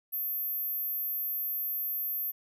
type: tone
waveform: sine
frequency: 13420 Hz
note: G#9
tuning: 17 cents sharp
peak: -30 dBFS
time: 0.12-2.32 s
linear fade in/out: 20 ms
effects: none